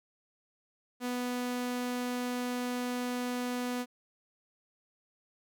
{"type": "tone", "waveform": "sawtooth", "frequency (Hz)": 246.9, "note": "B3", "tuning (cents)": 0, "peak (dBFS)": -28, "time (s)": [1, 3.86], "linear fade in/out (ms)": 50, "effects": []}